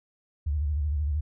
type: tone with vibrato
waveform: sine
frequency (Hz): 73.9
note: D2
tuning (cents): +11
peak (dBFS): -24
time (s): 0.46-1.21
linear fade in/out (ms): 10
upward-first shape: square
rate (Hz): 13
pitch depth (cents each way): 89
effects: none